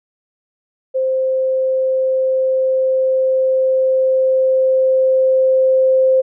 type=tone with level ramp; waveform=sine; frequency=523 Hz; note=C5; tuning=1 cent flat; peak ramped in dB=-14 to -9 dBFS; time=0.94-6.22 s; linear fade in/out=20 ms; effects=none